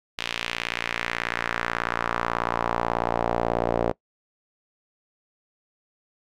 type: tone with band-pass filter sweep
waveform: sawtooth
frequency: 58.27 Hz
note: A#1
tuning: in tune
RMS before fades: -27 dBFS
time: 0.18-3.92 s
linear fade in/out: 10 ms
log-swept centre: 3100 to 560 Hz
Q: 1.8
effects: noise-tail reverb RT60 0.1 s tail -22 dB re dry

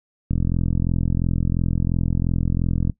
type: click train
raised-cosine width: 5 ms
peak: -9 dBFS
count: 112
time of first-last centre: 0.31-2.897 s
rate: 42.9 Hz
effects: noise-tail reverb RT60 0.1 s tail -19 dB re dry

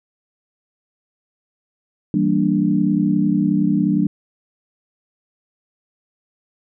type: chord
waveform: sine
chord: E half-diminished seventh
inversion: none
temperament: equal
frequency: 164.81 / 196 / 233.1 / 293.7 Hz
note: E3 / G3 / Bb3 / D4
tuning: 0 / 0 / 0 / 0 cents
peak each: -22 / -18 / -22 / -19 dBFS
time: 2.14-4.07 s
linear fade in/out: 2 ms
effects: none

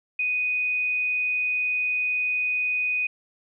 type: tone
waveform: sine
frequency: 2489 Hz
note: D#7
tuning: in tune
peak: -22 dBFS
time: 0.19-3.07 s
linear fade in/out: 5 ms
effects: none

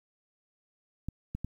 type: clicks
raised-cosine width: 5 ms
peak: -22 dBFS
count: 3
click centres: 1.086 / 1.35 / 1.446 s
effects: 10-bit

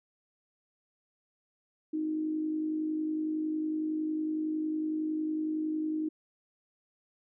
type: tone with amplitude modulation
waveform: sine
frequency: 311.1 Hz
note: D#4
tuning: in tune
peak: -27 dBFS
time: 1.93-6.09 s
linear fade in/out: 10 ms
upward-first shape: sine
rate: 50.9 Hz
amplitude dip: 45%
effects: none

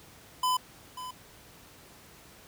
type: tone with echo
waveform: square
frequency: 1008 Hz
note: B5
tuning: 35 cents sharp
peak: -25 dBFS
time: 0.43-0.57 s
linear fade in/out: 5 ms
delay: 540 ms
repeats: 1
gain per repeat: -13 dB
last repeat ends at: 1.11 s
effects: pink hiss -53 dBFS RMS until 2.47 s + high-pass 60 Hz 12 dB/octave

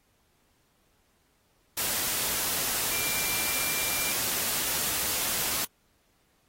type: tone in noise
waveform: sine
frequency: 2367 Hz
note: D7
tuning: 13 cents sharp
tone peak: -36 dBFS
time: 2.91-4.13 s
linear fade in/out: 5 ms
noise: white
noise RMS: -29 dBFS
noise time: 1.77-5.65 s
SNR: -10 dB
effects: pink hiss -69 dBFS RMS until 6.48 s + AAC 48 kbps

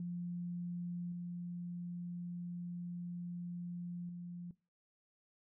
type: tone with level steps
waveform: sine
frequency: 174.9 Hz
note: F3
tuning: 3 cents sharp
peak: -38 / -40 / -43 dBFS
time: 0-4.51 s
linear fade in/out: 2 ms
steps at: 1.12 / 4.09 s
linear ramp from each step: 2 ms
effects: noise-tail reverb RT60 0.3 s tail -20 dB re dry

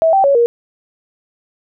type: tone with pitch steps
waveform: sine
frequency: 650 / 777 / 558 / 472 Hz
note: E5 / G5 / C#5 / A#4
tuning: -24 / -16 / +11 / +22 cents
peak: -8 dBFS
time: 0.02-0.46 s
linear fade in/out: 0 ms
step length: 110 ms
effects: none

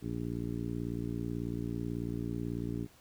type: harmonic tone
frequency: 58.2 Hz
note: A#1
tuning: 2 cents flat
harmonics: 1 / 2 / 3 / 4 / 5 / 6 / 7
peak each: -44 / -39 / -40 / -42 / -39 / -45 / -46 dBFS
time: 0.01-2.88 s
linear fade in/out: 50 ms
effects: pink hiss -61 dBFS RMS until 3 s

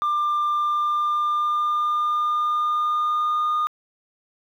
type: tone with pitch glide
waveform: sine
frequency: 1192 to 1222 Hz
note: D6 to D#6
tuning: +25 to -32 cents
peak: -17 dBFS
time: 0.02-3.67 s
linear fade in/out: 0 ms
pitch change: +43 cents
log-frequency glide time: 0.5-3.53 s
effects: tanh soft clip ceiling -18 dBFS + 9-bit

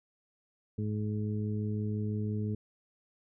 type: harmonic tone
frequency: 105.9 Hz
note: G#2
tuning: 34 cents sharp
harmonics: 1 / 2 / 3 / 4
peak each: -32 / -35 / -44 / -42 dBFS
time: 0.78-2.55 s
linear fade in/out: 5 ms
effects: none

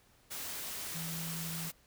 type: tone in noise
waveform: sine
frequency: 164.81 Hz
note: E3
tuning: in tune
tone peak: -40 dBFS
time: 0.94-1.7 s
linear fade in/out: 20 ms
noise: white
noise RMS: -41 dBFS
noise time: 0.3-1.72 s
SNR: -2 dB
effects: pink hiss -66 dBFS RMS until 1.86 s

